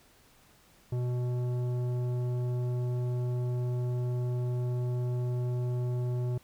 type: tone with tanh clipping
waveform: triangle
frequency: 123.47 Hz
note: B2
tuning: in tune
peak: -30 dBFS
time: 0.92-6.38 s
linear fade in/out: 5 ms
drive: 16 dB
effects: pink hiss -61 dBFS RMS until 6.43 s